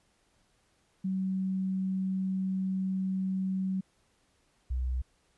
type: tone pair in turn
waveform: sine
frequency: 189.3 / 63.17 Hz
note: F#3 / B1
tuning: +40 / +40 cents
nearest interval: octave + perfect fifth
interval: 1900 cents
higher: first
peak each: -28 dBFS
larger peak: neither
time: 1.04-3.81 / 4.7-5.02 s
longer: first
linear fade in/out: 10 ms
effects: pink hiss -70 dBFS RMS until 5.37 s + resampled to 24000 Hz